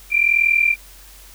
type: tone pair together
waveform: sine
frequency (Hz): 2349 / 2390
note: D7 / D7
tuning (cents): 0 / +30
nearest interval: unison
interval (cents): 30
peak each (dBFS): -16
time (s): 0.1-0.76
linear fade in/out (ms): 50
effects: added 46 Hz sine -44 dBFS peak until 1.34 s + white hiss -45 dBFS RMS until 1.34 s